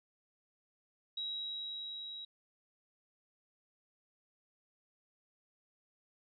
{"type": "tone with level ramp", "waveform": "sine", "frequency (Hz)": 3850, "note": "B7", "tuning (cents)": -45, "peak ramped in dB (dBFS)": [-36, -43], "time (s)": [1.17, 2.25], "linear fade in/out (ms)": 5, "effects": []}